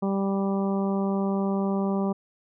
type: harmonic tone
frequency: 196 Hz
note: G3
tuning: in tune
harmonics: 1 / 2 / 3 / 4 / 5 / 6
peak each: -24 / -30 / -34 / -36 / -38 / -40 dBFS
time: 0.02-2.13 s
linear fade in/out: 10 ms
effects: none